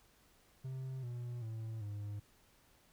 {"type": "tone with pitch steps", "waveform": "triangle", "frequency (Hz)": [131.3, 121.1, 111.69, 103.02], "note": ["C3", "B2", "A2", "G#2"], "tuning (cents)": [6, -34, 26, -13], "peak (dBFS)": -38, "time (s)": [0.64, 2.2], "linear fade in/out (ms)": 10, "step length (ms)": 390, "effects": ["pink hiss -68 dBFS RMS until 2.92 s"]}